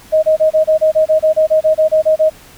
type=tone bursts; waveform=sine; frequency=627 Hz; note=D#5; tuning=13 cents sharp; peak=-7 dBFS; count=16; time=0.12-2.3 s; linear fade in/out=20 ms; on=110 ms; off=28 ms; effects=pink hiss -41 dBFS RMS until 2.57 s